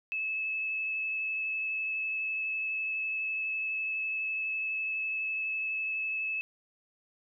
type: tone with vibrato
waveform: sine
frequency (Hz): 2602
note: E7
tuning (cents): -23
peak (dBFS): -30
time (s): 0.12-6.41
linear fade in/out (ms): 0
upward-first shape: sine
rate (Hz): 12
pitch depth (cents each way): 11
effects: none